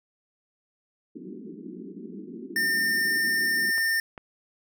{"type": "band-pass noise", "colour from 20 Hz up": "pink", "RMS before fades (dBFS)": -40, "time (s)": [1.15, 3.71], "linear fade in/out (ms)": 10, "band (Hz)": [180, 410], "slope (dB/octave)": 96}
{"type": "tone", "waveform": "square", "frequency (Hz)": 1809, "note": "A6", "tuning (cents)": 48, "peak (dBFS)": -23, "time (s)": [2.56, 4], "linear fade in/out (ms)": 2}
{"type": "clicks", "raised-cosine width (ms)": 0.5, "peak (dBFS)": -25, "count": 2, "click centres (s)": [3.781, 4.178]}
{"effects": []}